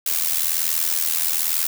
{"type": "noise with amplitude modulation", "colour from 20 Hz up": "blue", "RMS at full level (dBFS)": -18, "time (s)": [0.06, 1.67], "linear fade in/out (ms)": 5, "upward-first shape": "sine", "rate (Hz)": 81.1, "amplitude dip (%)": 80, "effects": []}